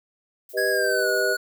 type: noise with tremolo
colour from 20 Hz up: violet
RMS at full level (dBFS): -43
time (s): 0.49-1.22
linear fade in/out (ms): 2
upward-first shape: triangle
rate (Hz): 12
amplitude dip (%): 70
type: chord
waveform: sine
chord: G augmented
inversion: none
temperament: equal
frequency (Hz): 392 / 493.9 / 622.3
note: G4 / B4 / D#5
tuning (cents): 0 / 0 / 0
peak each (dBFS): -26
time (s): 0.53-1.37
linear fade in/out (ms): 50
type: tone with pitch glide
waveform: square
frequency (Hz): 1657 to 1459.3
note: G#6 to F#6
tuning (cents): -4 to -24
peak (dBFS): -24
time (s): 0.57-1.37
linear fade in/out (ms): 10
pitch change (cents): -220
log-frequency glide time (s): 0.7-1.08
effects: none